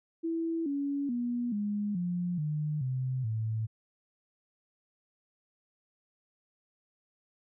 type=tone with pitch steps; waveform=sine; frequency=329.6 / 282 / 241.3 / 206.4 / 176.63 / 151.12 / 129.3 / 110.63 Hz; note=E4 / C#4 / B3 / G#3 / F3 / D3 / C3 / A2; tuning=0 / +30 / -40 / -10 / +20 / +50 / -20 / +10 cents; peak=-29 dBFS; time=0.23-3.67 s; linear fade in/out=20 ms; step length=430 ms; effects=none